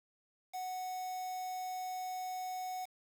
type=tone with quantisation; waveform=triangle; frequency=740 Hz; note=F#5; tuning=in tune; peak=-36 dBFS; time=0.53-2.86 s; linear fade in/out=20 ms; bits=8; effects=none